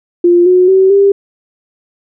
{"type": "tone with pitch steps", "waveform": "sine", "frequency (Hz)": [349.1, 364.6, 380.7, 397.6], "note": ["F4", "F#4", "F#4", "G4"], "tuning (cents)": [-1, -25, 49, 25], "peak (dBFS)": -4, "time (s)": [0.24, 1.12], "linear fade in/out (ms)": 5, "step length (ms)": 220, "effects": []}